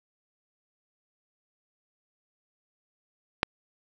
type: click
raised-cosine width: 0.3 ms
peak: -5 dBFS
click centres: 3.431 s
effects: none